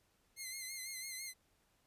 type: tone with vibrato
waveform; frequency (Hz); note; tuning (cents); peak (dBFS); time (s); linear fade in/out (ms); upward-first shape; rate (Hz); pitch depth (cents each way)
10% pulse; 2093; C7; 0; -34; 0.36-1.34; 50; sine; 6; 53
effects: pink hiss -75 dBFS RMS until 1.86 s + resampled to 32000 Hz